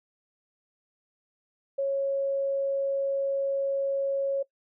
sine tone, 550 Hz, C#5, 14 cents flat, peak -24 dBFS, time 1.78-4.43 s, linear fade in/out 10 ms, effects noise-tail reverb RT60 0.1 s tail -21 dB re dry

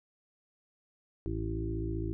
harmonic tone with a mistuned harmonic, 55 Hz, A1, in tune, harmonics 1 / 2 / 3 / 5 / 6 / 7, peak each -36 / -37 / -44 / -44 / -37 / -42 dBFS, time 1.26-2.13 s, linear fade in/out 0 ms, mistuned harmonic 1, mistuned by +33 cents, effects none

